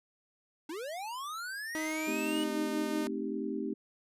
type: linear sweep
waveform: square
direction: up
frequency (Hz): 289.5 to 2960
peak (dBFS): -38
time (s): 0.69-2.44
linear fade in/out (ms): 5
type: tone with pitch glide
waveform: sawtooth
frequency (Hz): 313.2 to 305.7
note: D#4 to D#4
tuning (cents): +11 to -30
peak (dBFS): -30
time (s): 1.75-3.07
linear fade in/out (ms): 0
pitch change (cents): -41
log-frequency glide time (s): 2.06-2.53
type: chord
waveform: sine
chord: A half-diminished seventh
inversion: none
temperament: equal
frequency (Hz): 220 / 261.6 / 311.1 / 392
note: A3 / C4 / Eb4 / G4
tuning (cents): 0 / 0 / 0 / 0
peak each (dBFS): -38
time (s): 2.07-3.74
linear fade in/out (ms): 10
effects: resampled to 32000 Hz